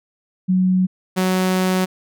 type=tone pair in turn; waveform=sine / sawtooth; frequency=185 / 185.65 Hz; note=F#3 / F#3; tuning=0 / +6 cents; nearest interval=unison; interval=6 cents; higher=second; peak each=-13 / -12 dBFS; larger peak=second; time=0.48-0.87 / 1.16-1.86 s; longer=second; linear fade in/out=20 ms; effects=none